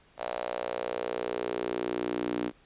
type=tone with high-pass filter sweep; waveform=sawtooth; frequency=60 Hz; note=B1; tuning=49 cents flat; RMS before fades=-33 dBFS; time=0.17-2.52 s; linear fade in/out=50 ms; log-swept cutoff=640 to 290 Hz; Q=3.3; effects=pink hiss -61 dBFS RMS until 2.65 s + resampled to 8000 Hz